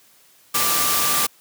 sine tone in noise, 1178 Hz, D6, 5 cents sharp, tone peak -25 dBFS, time 0.54-1.27 s, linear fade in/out 10 ms, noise white, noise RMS -20 dBFS, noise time 0.54-1.27 s, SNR -8 dB, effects white hiss -54 dBFS RMS until 1.4 s + high-pass 100 Hz 12 dB/octave

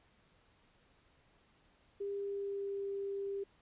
sine tone with pitch glide, 400.7 to 396.6 Hz, G4 to G4, +38 to +20 cents, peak -36 dBFS, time 2-3.44 s, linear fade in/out 10 ms, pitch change -18 cents, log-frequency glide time 2.14-2.88 s, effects pink hiss -69 dBFS RMS until 3.61 s + resampled to 8000 Hz

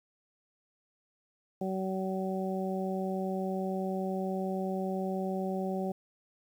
harmonic tone, 189.4 Hz, F#3, 41 cents sharp, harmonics 1 / 2 / 3 / 4, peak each -33 / -36 / -38 / -39 dBFS, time 1.61-5.92 s, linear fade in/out 5 ms, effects 10-bit

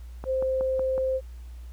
click train, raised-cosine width 1 ms, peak -22 dBFS, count 5, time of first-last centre 0.24-0.979 s, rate 5.41 Hz
sine tone, 523.3 Hz, C5, in tune, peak -23 dBFS, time 0.25-1.21 s, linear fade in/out 50 ms
effects added 60 Hz sine -38 dBFS peak until 1.72 s + pink hiss -60 dBFS RMS until 1.72 s

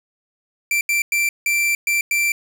45% pulse tone bursts at uneven times, 2349 Hz, D7, in tune, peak -16 dBFS, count 6, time 0.71-0.81 / 0.89-1.02 / 1.12-1.29 / 1.46-1.75 / 1.87-2.01 / 2.11-2.32 s, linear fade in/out 2 ms, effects 7-bit

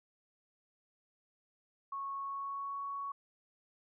sine tone with pitch glide, 1102 to 1116.1 Hz, C#6 to C#6, -11 to +11 cents, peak -37 dBFS, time 1.92-3.12 s, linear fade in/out 5 ms, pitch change +22 cents, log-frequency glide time 2.15-2.82 s, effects none

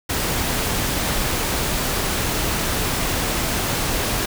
pink noise, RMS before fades -22 dBFS, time 0.09-4.26 s, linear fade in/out 10 ms, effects none

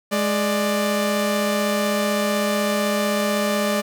sawtooth tone pair together, 209.4 / 592.3 Hz, G#3 / D5, +15 / +15 cents, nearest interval octave + tritone, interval 1800 cents, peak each -18 dBFS, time 0.11-3.82 s, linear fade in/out 20 ms, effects 8-bit

